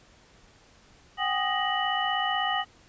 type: tone cluster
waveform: sine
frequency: 750 / 806 / 1238 / 1884 / 2967 Hz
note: F#5 / G5 / D#6 / A#6 / F#7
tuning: +23 / +48 / -9 / +18 / +4 cents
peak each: -31 dBFS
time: 1.17-2.65 s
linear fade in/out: 50 ms
effects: pink hiss -57 dBFS RMS until 2.88 s + resampled to 16000 Hz